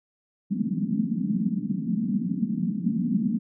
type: band-pass noise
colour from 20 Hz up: pink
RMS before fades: -26 dBFS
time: 0.5-3.39 s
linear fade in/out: 20 ms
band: 180 to 240 Hz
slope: 48 dB/octave
effects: none